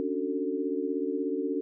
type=chord; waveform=sine; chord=D major seventh; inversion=third; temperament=equal with one note detuned; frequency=277.2 / 293.7 / 370 / 447.4 Hz; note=C#4 / D4 / F#4 / A4; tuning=0 / 0 / 0 / +29 cents; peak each=-33 dBFS; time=0-1.61 s; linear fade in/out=0 ms; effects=none